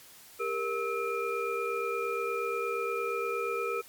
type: tone cluster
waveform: sine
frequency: 402 / 470.5 / 1298 / 2401 Hz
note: G4 / A#4 / E6 / D7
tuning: +44 / +16 / -27 / +38 cents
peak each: -35 / -33 / -34 / -38 dBFS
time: 0.39-3.82 s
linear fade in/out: 20 ms
effects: white hiss -53 dBFS RMS until 3.88 s + MP3 96 kbps